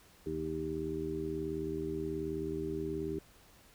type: harmonic tone with a mistuned harmonic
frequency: 78.7 Hz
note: D#2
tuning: 20 cents sharp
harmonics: 1 / 2 / 3 / 4 / 5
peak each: -45 / -43 / -46 / -39 / -37 dBFS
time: 0.26-3.19 s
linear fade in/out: 5 ms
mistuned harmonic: 1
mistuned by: -89 cents
effects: pink hiss -61 dBFS RMS until 3.74 s